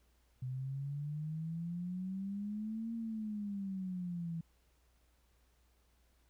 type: exponential two-way sweep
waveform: sine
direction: up then down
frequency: 126 to 230.9 to 163.4 Hz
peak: -37 dBFS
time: 0.42-4.41 s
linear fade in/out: 5 ms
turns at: 2.94 s
effects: added 60 Hz sine -69 dBFS peak until 6.29 s + pink hiss -75 dBFS RMS until 6.29 s